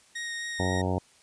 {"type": "tone with vibrato", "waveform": "sawtooth", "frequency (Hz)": 1867, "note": "A#6", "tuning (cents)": 2, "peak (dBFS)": -29, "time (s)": [0.15, 0.82], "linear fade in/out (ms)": 10, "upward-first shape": "sine", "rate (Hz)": 3.9, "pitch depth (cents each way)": 8}
{"type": "harmonic tone", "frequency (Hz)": 92.3, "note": "F#2", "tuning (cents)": -4, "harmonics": [1, 2, 3, 4, 5, 6, 7, 8, 9, 10], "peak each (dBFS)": [-29, -32, -34, -35, -36, -37, -37, -38, -39, -39], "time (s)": [0.59, 0.99], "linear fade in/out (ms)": 10}
{"effects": ["white hiss -59 dBFS RMS until 1.22 s", "resampled to 22050 Hz"]}